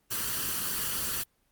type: noise with comb filter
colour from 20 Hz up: white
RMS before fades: -31 dBFS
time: 0.1-1.24 s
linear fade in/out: 20 ms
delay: 0.67 ms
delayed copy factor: +0.6
effects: pink hiss -71 dBFS RMS until 1.51 s + Opus 24 kbps